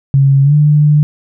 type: tone with pitch glide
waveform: sine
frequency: 137.4 to 148.97 Hz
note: C#3 to D3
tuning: -15 to +25 cents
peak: -5 dBFS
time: 0.14-1.03 s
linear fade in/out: 0 ms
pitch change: +140 cents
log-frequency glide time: 0.43-0.54 s
effects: none